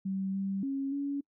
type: tone with pitch steps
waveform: sine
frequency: 192.4 / 194.9 / 273.2 / 281.7 Hz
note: G3 / G3 / C#4 / C#4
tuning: -32 / -10 / -25 / +28 cents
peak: -30 dBFS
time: 0.05-1.21 s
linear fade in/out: 10 ms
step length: 290 ms
effects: noise-tail reverb RT60 0.1 s tail -25 dB re dry